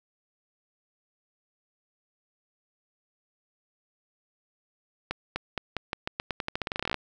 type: accelerating click train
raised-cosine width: 0.3 ms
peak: -13 dBFS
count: 23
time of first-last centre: 5.11-6.943 s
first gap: 250 ms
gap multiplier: 0.87
effects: none